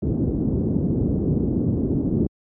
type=low-pass noise; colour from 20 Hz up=white; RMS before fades=-21 dBFS; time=0.02-2.27 s; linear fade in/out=5 ms; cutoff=320 Hz; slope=24 dB/octave; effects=high-pass 60 Hz 12 dB/octave